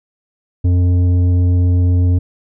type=tone with tanh clipping; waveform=sine; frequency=89.2 Hz; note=F2; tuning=37 cents sharp; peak=-11 dBFS; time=0.64-2.19 s; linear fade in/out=10 ms; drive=9 dB; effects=none